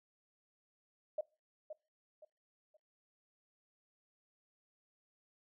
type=tone with echo; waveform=sine; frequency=615 Hz; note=D#5; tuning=20 cents flat; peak=-33 dBFS; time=1.18-1.21 s; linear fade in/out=5 ms; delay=520 ms; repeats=3; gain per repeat=-10 dB; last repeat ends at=2.77 s; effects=noise-tail reverb RT60 0.3 s tail -22 dB re dry